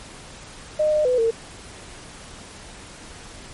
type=tone with pitch steps; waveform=sine; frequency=612 / 608 / 501 / 455.2 Hz; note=D#5 / D#5 / B4 / A#4; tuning=-29 / -40 / +25 / -41 cents; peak=-16 dBFS; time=0.79-1.31 s; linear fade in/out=10 ms; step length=130 ms; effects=pink hiss -41 dBFS RMS until 3.53 s + MP3 48 kbps